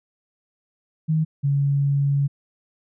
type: tone pair in turn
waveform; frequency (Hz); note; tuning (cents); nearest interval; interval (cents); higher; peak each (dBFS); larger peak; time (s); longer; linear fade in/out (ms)
sine; 157.5 / 140.71; D#3 / C#3; +21 / +26; major second; 195; first; -17; neither; 1.08-1.25 / 1.43-2.28; second; 20
effects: none